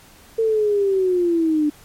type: linear sweep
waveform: sine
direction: down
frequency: 453.5 to 293.7 Hz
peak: -15 dBFS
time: 0.38-1.7 s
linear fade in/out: 10 ms
effects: pink hiss -48 dBFS RMS until 1.84 s + MP3 64 kbps